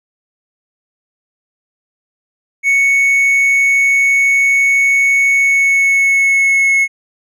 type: tone with pitch glide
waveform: triangle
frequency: 2217 to 2185 Hz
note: C#7 to C#7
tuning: 0 to -26 cents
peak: -7 dBFS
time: 2.63-6.88 s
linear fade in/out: 50 ms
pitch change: -26 cents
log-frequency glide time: 5.33-6.76 s
effects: none